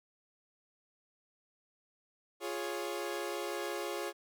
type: chord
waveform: sawtooth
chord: Db major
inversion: first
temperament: equal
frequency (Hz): 349.2 / 415.3 / 554.4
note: F4 / Ab4 / Db5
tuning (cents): 0 / 0 / 0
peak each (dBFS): -36 / -36 / -37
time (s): 2.4-4.13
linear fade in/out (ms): 50
effects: none